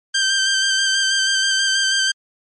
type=tone with vibrato; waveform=15% pulse; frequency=1568 Hz; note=G6; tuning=in tune; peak=-9 dBFS; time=0.14-2.12 s; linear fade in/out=10 ms; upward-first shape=square; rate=6.2 Hz; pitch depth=18 cents each way; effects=MP3 48 kbps